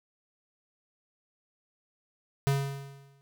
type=tone with exponential decay; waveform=square; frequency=138.59 Hz; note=C#3; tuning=in tune; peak=-22 dBFS; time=2.47-3.21 s; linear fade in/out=0 ms; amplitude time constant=160 ms; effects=none